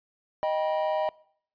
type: chord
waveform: triangle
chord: Eb augmented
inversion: none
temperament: equal with one note detuned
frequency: 622.3 / 784 / 968.6 Hz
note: Eb5 / G5 / B5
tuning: 0 / 0 / -34 cents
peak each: -24 / -29 / -30 dBFS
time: 0.43-1.09 s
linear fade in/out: 0 ms
effects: noise-tail reverb RT60 0.6 s tail -23 dB re dry + resampled to 11025 Hz